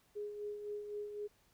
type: tone with tremolo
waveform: sine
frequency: 415.3 Hz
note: G#4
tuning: in tune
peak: -38 dBFS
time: 0.15-1.28 s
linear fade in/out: 20 ms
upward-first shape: sine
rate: 3.9 Hz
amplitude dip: 50%
effects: pink hiss -71 dBFS RMS until 1.53 s